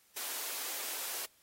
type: high-pass noise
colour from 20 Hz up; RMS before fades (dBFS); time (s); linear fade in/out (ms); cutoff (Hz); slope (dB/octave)
white; -39; 0.16-1.26; 10; 330; 24
effects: white hiss -67 dBFS RMS until 1.42 s + AAC 48 kbps